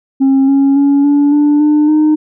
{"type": "tone with pitch steps", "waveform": "sine", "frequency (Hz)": [269.6, 275.4, 281.4, 287.5, 293.7, 300, 306.5], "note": ["C#4", "C#4", "C#4", "D4", "D4", "D4", "D#4"], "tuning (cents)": [-48, -11, 26, -37, 0, 37, -26], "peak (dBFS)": -4, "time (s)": [0.2, 2.16], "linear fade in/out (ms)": 20, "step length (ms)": 280, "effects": ["tanh soft clip ceiling -5 dBFS"]}